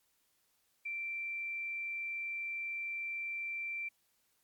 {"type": "tone", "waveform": "sine", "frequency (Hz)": 2349, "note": "D7", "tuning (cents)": 0, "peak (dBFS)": -36, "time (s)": [0.85, 3.89], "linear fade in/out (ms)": 10, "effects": ["white hiss -75 dBFS RMS until 4.43 s", "MP3 96 kbps"]}